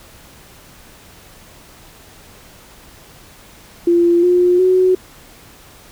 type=tone with pitch steps; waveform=sine; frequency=344.1 / 356.9 / 370.1 Hz; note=F4 / F4 / F#4; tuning=-26 / +38 / 0 cents; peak=-9 dBFS; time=3.87-4.95 s; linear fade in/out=5 ms; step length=360 ms; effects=pink hiss -43 dBFS RMS until 5.91 s